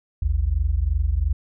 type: tone pair together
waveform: sine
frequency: 54.91 / 77.78 Hz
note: A1 / D#2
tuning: -3 / 0 cents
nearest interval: tritone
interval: 603 cents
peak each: -21 dBFS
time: 0.22-1.33 s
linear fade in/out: 5 ms
effects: none